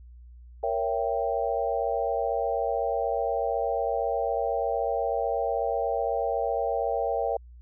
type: chord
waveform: sine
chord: A# diminished seventh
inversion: none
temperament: equal with one note detuned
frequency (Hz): 466.2 / 554.4 / 670.4 / 784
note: A#4 / C#5 / E5 / G5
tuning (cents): 0 / 0 / +29 / 0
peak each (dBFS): -30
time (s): 0.63-7.37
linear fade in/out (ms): 5
effects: added 60 Hz sine -45 dBFS peak until 7.61 s